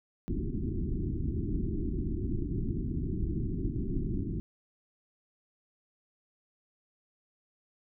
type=low-pass noise; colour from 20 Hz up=pink; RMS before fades=-32 dBFS; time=0.28-4.4 s; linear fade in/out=0 ms; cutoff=380 Hz; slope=96 dB/octave; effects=none